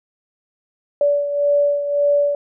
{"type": "beating tone pair", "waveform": "sine", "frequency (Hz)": [576, 577.8], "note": ["D5", "D5"], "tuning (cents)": [-34, -28], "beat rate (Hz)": 1.8, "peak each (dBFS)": [-15, -22], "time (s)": [1.01, 2.35], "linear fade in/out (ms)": 2, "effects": []}